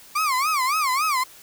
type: tone with vibrato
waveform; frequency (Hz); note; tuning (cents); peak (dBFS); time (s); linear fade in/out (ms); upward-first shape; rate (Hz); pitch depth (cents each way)
35% pulse; 1137; C#6; +44; -18; 0.15-1.24; 10; sine; 3.6; 210
effects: white hiss -47 dBFS RMS until 1.42 s